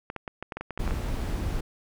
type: clicks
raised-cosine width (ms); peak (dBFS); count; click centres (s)
0.5; -19; 11; 0.101 / 0.163 / 0.278 / 0.426 / 0.522 / 0.57 / 0.61 / 0.707 / 0.776 / 0.877 / 0.909
type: noise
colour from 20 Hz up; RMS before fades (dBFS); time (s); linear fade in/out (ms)
brown; -29; 0.79-1.61; 10
effects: none